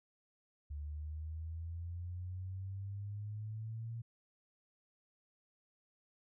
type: exponential sweep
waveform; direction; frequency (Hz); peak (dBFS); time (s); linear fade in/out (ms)
sine; up; 72.5 to 116.54; -40; 0.7-4.02; 10
effects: none